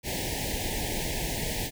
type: band-stop noise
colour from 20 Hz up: pink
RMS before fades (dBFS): -31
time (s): 0.03-1.71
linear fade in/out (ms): 50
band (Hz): 920 to 1700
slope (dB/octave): 96
effects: none